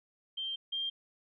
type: tone pair in turn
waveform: sine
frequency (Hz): 3153 / 3190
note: G7 / G7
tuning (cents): +9 / +30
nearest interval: unison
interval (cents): 21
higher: second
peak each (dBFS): -34 / -32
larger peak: second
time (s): 0.37-0.56 / 0.72-0.9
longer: first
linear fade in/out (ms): 10
effects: none